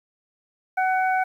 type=harmonic tone; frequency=749 Hz; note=F#5; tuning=21 cents sharp; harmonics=1 / 2 / 3; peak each=-20 / -26 / -32 dBFS; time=0.77-1.24 s; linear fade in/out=10 ms; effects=9-bit